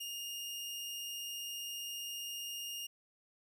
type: tone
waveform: sawtooth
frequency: 2835 Hz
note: F7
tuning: 25 cents sharp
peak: -37 dBFS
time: 0-2.87 s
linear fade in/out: 10 ms
effects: none